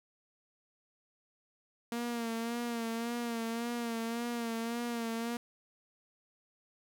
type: tone with vibrato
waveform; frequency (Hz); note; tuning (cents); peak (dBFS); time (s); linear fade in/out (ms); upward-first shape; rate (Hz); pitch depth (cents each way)
sawtooth; 233.1; A#3; 0; -30; 1.92-5.37; 2; sine; 1.8; 44
effects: none